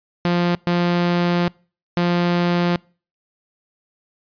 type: tone bursts at uneven times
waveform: sawtooth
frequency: 174.61 Hz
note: F3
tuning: in tune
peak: -12 dBFS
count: 3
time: 0.25-0.55 / 0.67-1.48 / 1.97-2.76 s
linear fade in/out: 0 ms
effects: noise-tail reverb RT60 0.4 s tail -26 dB re dry + resampled to 11025 Hz